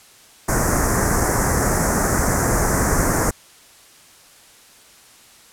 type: band-stop noise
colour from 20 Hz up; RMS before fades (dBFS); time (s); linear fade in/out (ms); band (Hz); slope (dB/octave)
pink; -18; 0.48-3.31; 10; 1900 to 5800; 48
effects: white hiss -48 dBFS RMS until 5.52 s + low-pass 11000 Hz 12 dB/octave